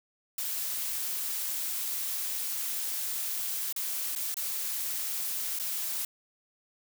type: noise with dropouts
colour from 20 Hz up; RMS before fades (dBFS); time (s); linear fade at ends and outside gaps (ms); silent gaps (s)
blue; -33; 0.38-6.05; 2; 3.726-3.762 / 4.152-4.16 / 4.343-4.368 / 5.589-5.597
effects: none